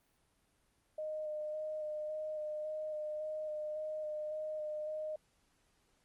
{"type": "tone with vibrato", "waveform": "sine", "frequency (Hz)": 613, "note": "D#5", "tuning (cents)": -26, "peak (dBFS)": -37, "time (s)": [0.98, 5.16], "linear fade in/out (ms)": 5, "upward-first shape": "square", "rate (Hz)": 1.8, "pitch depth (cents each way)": 13, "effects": ["pink hiss -74 dBFS RMS until 6.04 s", "Opus 32 kbps"]}